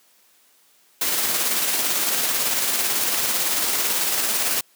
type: noise with tremolo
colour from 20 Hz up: white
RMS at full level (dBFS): -21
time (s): 1.01-4.61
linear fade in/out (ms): 5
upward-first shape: square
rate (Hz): 18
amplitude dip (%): 25
effects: white hiss -58 dBFS RMS until 4.75 s + high-pass 200 Hz 12 dB/octave